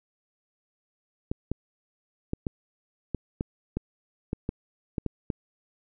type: clicks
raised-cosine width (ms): 3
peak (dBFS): -15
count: 12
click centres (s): 1.315 / 1.516 / 2.334 / 2.468 / 3.147 / 3.409 / 3.77 / 4.331 / 4.491 / 4.982 / 5.063 / 5.302
effects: none